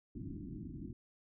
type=low-pass noise; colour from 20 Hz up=white; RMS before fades=-45 dBFS; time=0.15-0.93 s; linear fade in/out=5 ms; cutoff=340 Hz; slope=96 dB/octave; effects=none